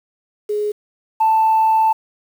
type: tone pair in turn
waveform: sine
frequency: 418.3 / 883 Hz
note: G#4 / A5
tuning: +12 / +6 cents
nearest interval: octave + minor second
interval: 1294 cents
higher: second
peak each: -17 / -10 dBFS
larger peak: second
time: 0.49-0.72 / 1.2-1.93 s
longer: second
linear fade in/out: 10 ms
effects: tanh soft clip ceiling -8 dBFS + 7-bit